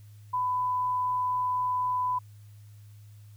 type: tone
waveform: sine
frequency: 1000 Hz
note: B5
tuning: 21 cents sharp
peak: -25 dBFS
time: 0.33-2.19 s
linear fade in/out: 10 ms
effects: added 104 Hz sine -47 dBFS peak until 3.36 s + white hiss -65 dBFS RMS until 3.36 s